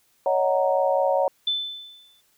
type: chord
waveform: sine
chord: D# minor seventh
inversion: third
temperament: equal with one note detuned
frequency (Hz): 557.6 / 622.3 / 740 / 932.3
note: C#5 / D#5 / F#5 / A#5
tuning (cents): +10 / 0 / 0 / 0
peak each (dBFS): -21 / -26 / -25 / -27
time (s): 0.26-1.28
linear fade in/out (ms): 2
type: tone with exponential decay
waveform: sine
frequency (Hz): 3520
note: A7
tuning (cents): 0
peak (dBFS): -19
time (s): 1.47-2.21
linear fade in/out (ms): 5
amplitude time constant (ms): 160
effects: white hiss -64 dBFS RMS until 2.37 s